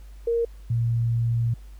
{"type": "tone pair in turn", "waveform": "sine", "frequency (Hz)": [466.1, 116.53], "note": ["A#4", "A#2"], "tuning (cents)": [0, 0], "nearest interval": "2 octaves", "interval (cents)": 2400, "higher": "first", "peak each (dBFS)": -20, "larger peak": "neither", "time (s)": [[0.27, 0.45], [0.7, 1.54]], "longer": "second", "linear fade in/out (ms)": 5, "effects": ["added 50 Hz sine -40 dBFS peak until 1.79 s", "pink hiss -59 dBFS RMS until 1.79 s"]}